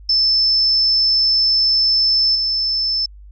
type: tone with level steps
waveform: sine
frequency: 5274 Hz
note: E8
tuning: in tune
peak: -12 / -16 dBFS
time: 0.09-3.06 s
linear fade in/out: 5 ms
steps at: 2.35 s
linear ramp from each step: 5 ms
effects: added 50 Hz sine -37 dBFS peak until 3.31 s